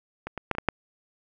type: clicks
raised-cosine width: 0.5 ms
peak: -18 / -18 / -9 / -22 / -9 / -6 dBFS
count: 6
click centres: 0.27 / 0.377 / 0.513 / 0.551 / 0.584 / 0.687 s
effects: none